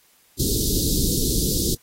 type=band-stop noise; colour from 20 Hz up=pink; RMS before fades=-22 dBFS; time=0.39-1.75 s; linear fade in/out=10 ms; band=440 to 3800 Hz; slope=48 dB/octave; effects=white hiss -58 dBFS RMS until 1.82 s + AAC 48 kbps